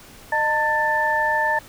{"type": "tone cluster", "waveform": "sine", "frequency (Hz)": [612, 899, 1767], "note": ["D#5", "A5", "A6"], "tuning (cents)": [-29, 37, 7], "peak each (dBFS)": [-26, -21, -21], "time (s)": [0.32, 1.59], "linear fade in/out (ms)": 5, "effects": ["pink hiss -45 dBFS RMS until 1.68 s"]}